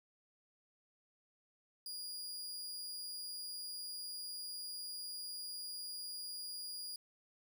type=tone; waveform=sawtooth; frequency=4856 Hz; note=D#8; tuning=43 cents flat; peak=-40 dBFS; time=1.86-6.96 s; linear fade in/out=2 ms; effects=none